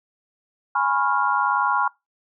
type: chord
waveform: sine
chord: C# dominant seventh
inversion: second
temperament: equal with one note detuned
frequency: 830.6 / 987.8 / 1089.1 / 1396.9 Hz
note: G#5 / B5 / C#6 / E#6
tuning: 0 / 0 / -31 / 0 cents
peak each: -24 dBFS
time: 0.75-1.88 s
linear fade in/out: 5 ms
effects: noise-tail reverb RT60 0.2 s tail -22 dB re dry

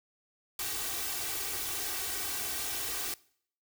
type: noise with comb filter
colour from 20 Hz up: white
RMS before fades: -35 dBFS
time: 0.59-3.14 s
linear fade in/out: 2 ms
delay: 2.6 ms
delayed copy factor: +0.8
effects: noise-tail reverb RT60 0.6 s tail -22 dB re dry

